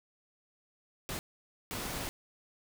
pink noise bursts at uneven times, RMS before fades -38 dBFS, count 2, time 1.09-1.19 / 1.71-2.09 s, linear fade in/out 0 ms, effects none

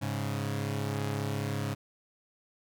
sawtooth tone pair together, 103.83 / 138.6 Hz, G#2 / C#3, 0 / 0 cents, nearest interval perfect fourth, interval 500 cents, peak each -29 / -30 dBFS, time 0.01-1.75 s, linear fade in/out 20 ms, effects none

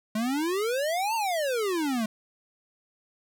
square exponential two-way sweep, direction up then down, 210 to 932.3 to 210 Hz, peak -26 dBFS, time 0.15-2.06 s, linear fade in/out 5 ms, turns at 1.15 s, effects none

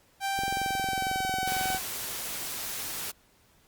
sawtooth tone with pitch glide, 784 to 757.3 Hz, G5 to F#5, 0 to +40 cents, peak -24 dBFS, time 0.2-1.8 s, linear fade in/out 50 ms, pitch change -60 cents, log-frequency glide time 0.51-1.38 s
click train, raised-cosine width 2 ms, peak -24 dBFS, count 31, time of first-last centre 0.39-1.747 s, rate 22.1 Hz
white noise, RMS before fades -35 dBFS, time 1.46-3.12 s, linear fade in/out 20 ms
effects pink hiss -63 dBFS RMS until 3.67 s + Opus 48 kbps

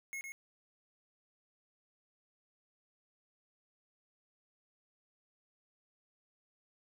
square tone with echo, 2170 Hz, C#7, 37 cents flat, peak -40 dBFS, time 0.13-0.21 s, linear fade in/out 0 ms, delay 110 ms, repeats 1, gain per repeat -4 dB, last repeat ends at 0.32 s, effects none

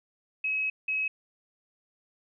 sine tone pair in turn, 2559 / 2559 Hz, D#7 / D#7, +48 / +48 cents, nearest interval unison, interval 0 cents, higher neither, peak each -26 dBFS, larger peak neither, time 0.44-0.7 / 0.88-1.08 s, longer first, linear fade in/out 5 ms, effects none

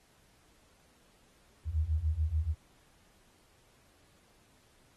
sine beating tone pair, 74.3 / 81.2 Hz, D2 / E2, +21 / -26 cents, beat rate 6.9 Hz, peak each -32 / -30 dBFS, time 1.65-2.55 s, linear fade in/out 50 ms, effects pink hiss -66 dBFS RMS until 4.96 s + AAC 32 kbps

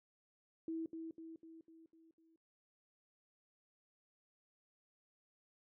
sine tone with echo, 325.4 Hz, E4, 22 cents flat, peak -38 dBFS, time 0.68-0.86 s, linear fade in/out 2 ms, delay 250 ms, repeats 6, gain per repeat -5 dB, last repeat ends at 2.36 s, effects noise-tail reverb RT60 0.2 s tail -19 dB re dry

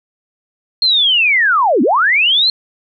sine linear two-way sweep, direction down then up, 4254 to 214.3 to 4254 Hz, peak -9 dBFS, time 0.82-2.5 s, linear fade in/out 2 ms, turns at 1.82 s, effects none

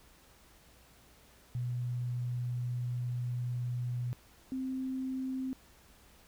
sine tone pair in turn, 122.6 / 261.3 Hz, B2 / C4, -12 / -2 cents, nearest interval octave + minor second, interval 1310 cents, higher second, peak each -32 / -33 dBFS, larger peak first, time 1.55-4.13 / 4.52-5.53 s, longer first, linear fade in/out 0 ms, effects added 60 Hz sine -66 dBFS peak until 6.27 s + pink hiss -61 dBFS RMS until 6.27 s

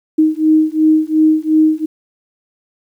sine beating tone pair, 311.1 / 313.9 Hz, D#4 / D#4, 0 / +15 cents, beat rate 2.8 Hz, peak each -12 dBFS, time 0.18-1.86 s, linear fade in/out 10 ms, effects 8-bit

